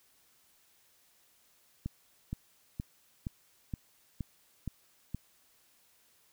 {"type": "click train", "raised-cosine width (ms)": 5, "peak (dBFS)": -23, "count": 8, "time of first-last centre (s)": [1.86, 5.146], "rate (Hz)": 2.13, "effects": ["white hiss -67 dBFS RMS until 6.32 s"]}